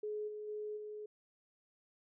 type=tone with level steps; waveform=sine; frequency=422.9 Hz; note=G#4; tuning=31 cents sharp; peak=-37 / -42 / -39 / -43 dBFS; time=0.03-1.06 s; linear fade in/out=5 ms; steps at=0.27 / 0.47 / 0.76 s; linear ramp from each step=20 ms; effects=none